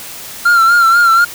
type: tone with vibrato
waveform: triangle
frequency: 1378 Hz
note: F6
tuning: 24 cents flat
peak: -4 dBFS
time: 0.45-1.25 s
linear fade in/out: 10 ms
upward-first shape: sine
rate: 4.1 Hz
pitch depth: 55 cents each way
effects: white hiss -29 dBFS RMS until 1.34 s